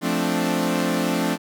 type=chord; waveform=sawtooth; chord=D minor seventh; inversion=first; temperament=equal; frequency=174.61 / 220 / 261.6 / 293.7 Hz; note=F3 / A3 / C4 / D4; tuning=0 / 0 / 0 / 0 cents; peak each=-22 dBFS; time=0.01-1.38 s; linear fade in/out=50 ms; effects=none